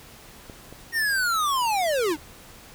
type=clicks; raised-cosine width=2 ms; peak=-27 dBFS; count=2; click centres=0.498 / 0.726 s
type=linear sweep; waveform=square; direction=down; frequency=1873 to 277.2 Hz; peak=-22 dBFS; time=0.92-2.17 s; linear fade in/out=50 ms
effects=pink hiss -47 dBFS RMS until 2.74 s